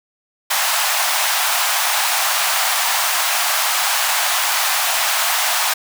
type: high-pass noise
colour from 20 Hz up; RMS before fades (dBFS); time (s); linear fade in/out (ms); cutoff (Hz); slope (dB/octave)
pink; -18; 0.5-5.74; 10; 690; 48
effects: none